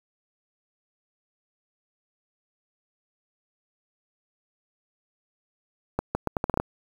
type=accelerating click train; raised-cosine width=1 ms; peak=-10 dBFS; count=9; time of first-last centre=5.99-6.6 s; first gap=160 ms; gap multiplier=0.77; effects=7-bit